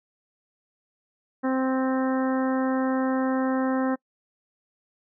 harmonic tone, 261.6 Hz, C4, in tune, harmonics 1 / 2 / 3 / 4 / 5 / 6 / 7, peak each -23 / -29 / -33 / -35 / -37 / -39 / -40 dBFS, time 1.43-3.96 s, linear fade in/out 20 ms, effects noise-tail reverb RT60 0.1 s tail -25 dB re dry

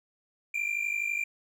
triangle tone pair together, 2349 / 2401 Hz, D7 / D7, 0 / +38 cents, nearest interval unison, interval 38 cents, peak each -30 / -29 dBFS, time 0.54-1.24 s, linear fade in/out 5 ms, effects none

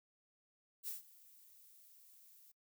violet noise with ADSR envelope, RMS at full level -42 dBFS, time 0.83-2.52 s, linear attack 48 ms, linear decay 140 ms, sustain -21 dB, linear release 8 ms, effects noise-tail reverb RT60 0.1 s tail -24 dB re dry

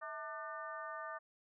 harmonic tone with a mistuned harmonic, 299.9 Hz, D4, 36 cents sharp, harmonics 2 / 3 / 4 / 5 / 6, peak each -48 / -52 / -45 / -51 / -51 dBFS, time 0.01-1.19 s, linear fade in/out 20 ms, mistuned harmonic 2, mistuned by +130 cents, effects none

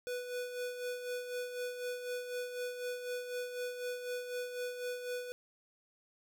square tone with tremolo, 493.9 Hz, B4, in tune, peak -36 dBFS, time 0.07-5.32 s, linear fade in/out 0 ms, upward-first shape sine, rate 4 Hz, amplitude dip 55%, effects none

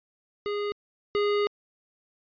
square tone pair in turn, 411.6 / 411.6 Hz, G#4 / G#4, -16 / -16 cents, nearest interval unison, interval 0 cents, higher neither, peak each -28 / -23 dBFS, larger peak second, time 0.46-0.72 / 1.15-1.47 s, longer second, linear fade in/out 0 ms, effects resampled to 11025 Hz

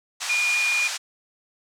white band-pass noise, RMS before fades -30 dBFS, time 0.2-0.98 s, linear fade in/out 20 ms, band 770 to 7600 Hz, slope 24 dB/octave
sine tone, 2432 Hz, D#7, 40 cents flat, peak -20 dBFS, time 0.29-0.88 s, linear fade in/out 10 ms
effects none

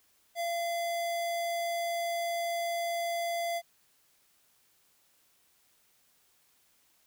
square tone, 683 Hz, F5, 39 cents flat, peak -31 dBFS, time 0.35-3.62 s, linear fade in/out 50 ms, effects white hiss -68 dBFS RMS until 7.06 s

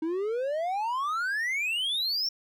triangle exponential sweep, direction up, 311.1 to 5560 Hz, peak -25 dBFS, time 0.02-2.29 s, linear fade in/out 5 ms, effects none

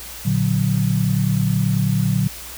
sine chord, Bb augmented, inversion none, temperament equal, 116.54 / 146.83 / 185 Hz, Bb2 / D3 / F#3, 0 / 0 / 0 cents, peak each -20 dBFS, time 0.25-2.28 s, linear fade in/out 10 ms, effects added 60 Hz sine -41 dBFS peak until 2.57 s + white hiss -35 dBFS RMS until 2.57 s

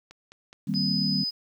click train, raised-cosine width 0.2 ms, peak -29 dBFS, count 4, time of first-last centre 0.11-0.739 s, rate 4.77 Hz
sine chord, C minor seventh, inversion first, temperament equal, 155.56 / 196 / 233.1 / 261.6 Hz, Eb3 / G3 / Bb3 / C4, 0 / 0 / 0 / 0 cents, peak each -31 / -27 / -32 / -33 dBFS, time 0.67-1.24 s, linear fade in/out 10 ms
sine tone, 5000 Hz, D#8, 8 cents sharp, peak -26 dBFS, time 0.74-1.31 s, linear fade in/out 20 ms
effects 9-bit

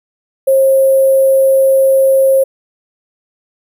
sine tone with sample-and-hold, 536 Hz, C5, 42 cents sharp, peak -6 dBFS, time 0.47-2.44 s, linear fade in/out 10 ms, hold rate 11025 Hz, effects none

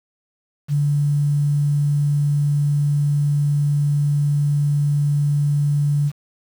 sine tone with quantisation, 145.2 Hz, D3, 19 cents flat, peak -15 dBFS, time 0.68-6.12 s, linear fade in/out 50 ms, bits 7, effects none

